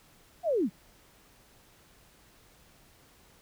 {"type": "linear sweep", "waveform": "sine", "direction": "down", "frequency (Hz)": [732, 155.56], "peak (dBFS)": -24, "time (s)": [0.43, 0.7], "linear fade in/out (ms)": 50, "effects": ["pink hiss -60 dBFS RMS until 3.41 s"]}